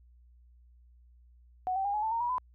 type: tone with pitch steps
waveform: sine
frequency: 740 / 773.2 / 807.9 / 844.2 / 882 / 921.6 / 963 / 1006.2 Hz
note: F#5 / G5 / G#5 / G#5 / A5 / A#5 / B5 / B5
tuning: 0 / -24 / -48 / +28 / +4 / -20 / -44 / +32 cents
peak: -28 dBFS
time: 1.67-2.382 s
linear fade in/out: 0 ms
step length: 89 ms
effects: added 60 Hz sine -56 dBFS peak until 2.54 s